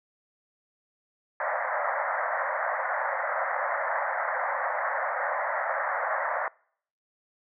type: band-pass noise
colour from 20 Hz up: pink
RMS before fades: -29 dBFS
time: 1.4-6.48 s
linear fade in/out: 2 ms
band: 540 to 2000 Hz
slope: 96 dB/octave
effects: noise-tail reverb RT60 0.6 s tail -26 dB re dry